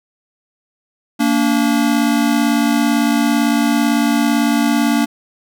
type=tone pair together; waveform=square; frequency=230.3 / 288.2 Hz; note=A#3 / D4; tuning=-21 / -33 cents; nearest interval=major third; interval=388 cents; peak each=-16 dBFS; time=1.19-5.06 s; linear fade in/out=20 ms; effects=none